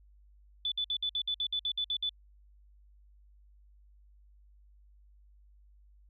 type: tone bursts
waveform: sine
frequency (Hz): 3484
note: A7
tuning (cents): -18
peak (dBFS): -29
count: 12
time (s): 0.65-2.093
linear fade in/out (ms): 2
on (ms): 68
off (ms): 57
effects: added 50 Hz sine -57 dBFS peak until 6.09 s